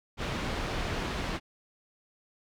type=low-pass noise; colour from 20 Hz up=pink; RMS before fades=-33 dBFS; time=0.17-1.4 s; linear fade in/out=50 ms; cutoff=3700 Hz; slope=12 dB/octave; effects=none